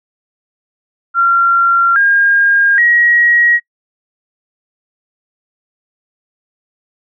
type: tone with pitch steps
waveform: sine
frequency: 1375 / 1616.4 / 1900.1 Hz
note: F6 / G#6 / A#6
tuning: -27 / -47 / +33 cents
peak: -7 dBFS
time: 1.14-3.6 s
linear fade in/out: 50 ms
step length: 820 ms
effects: noise-tail reverb RT60 0.1 s tail -25 dB re dry